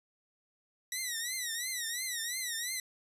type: tone with vibrato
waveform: 10% pulse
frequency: 1940 Hz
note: B6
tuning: 31 cents flat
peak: -25 dBFS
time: 0.92-2.8 s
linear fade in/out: 2 ms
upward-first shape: triangle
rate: 2.9 Hz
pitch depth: 150 cents each way
effects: resampled to 32000 Hz